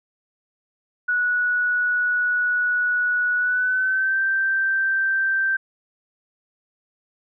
sine tone with pitch glide, 1468 to 1564.3 Hz, F#6 to G6, -14 to -4 cents, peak -18 dBFS, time 1.08-5.57 s, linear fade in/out 10 ms, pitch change +110 cents, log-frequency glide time 3.37-4.2 s, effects none

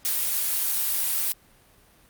blue noise, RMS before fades -25 dBFS, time 0.05-1.32 s, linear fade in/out 0 ms, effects pink hiss -57 dBFS RMS until 2.09 s + Opus 48 kbps

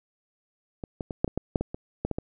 clicks, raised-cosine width 2 ms, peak -21 / -18 / -19 / -8 / -18 / -13 / -9 / -15 / -20 / -13 / -15 / -16 dBFS, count 12, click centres 0.838 / 1.008 / 1.108 / 1.245 / 1.278 / 1.376 / 1.558 / 1.61 / 1.745 / 2.05 / 2.113 / 2.185 s, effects none

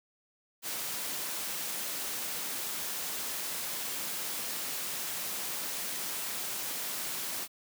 white noise, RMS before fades -36 dBFS, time 0.62-7.48 s, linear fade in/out 50 ms, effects high-pass 150 Hz 12 dB/octave

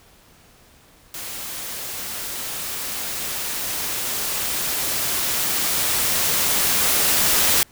white noise with level ramp, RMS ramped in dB -32 to -17 dBFS, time 1.14-7.63 s, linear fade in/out 2 ms, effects pink hiss -52 dBFS RMS until 7.71 s

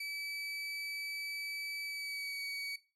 30% pulse tone with pitch glide, 2299 to 2260 Hz, D7 to C#7, -37 to +33 cents, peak -36 dBFS, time 0-2.76 s, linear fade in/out 5 ms, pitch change -30 cents, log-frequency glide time 1.85-2.42 s, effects noise-tail reverb RT60 0.3 s tail -17 dB re dry + low-pass 11000 Hz 12 dB/octave

